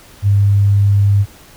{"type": "tone", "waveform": "sine", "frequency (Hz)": 100.6, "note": "G2", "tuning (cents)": 45, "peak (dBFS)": -8, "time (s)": [0.22, 1.26], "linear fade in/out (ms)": 50, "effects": ["pink hiss -42 dBFS RMS until 1.56 s"]}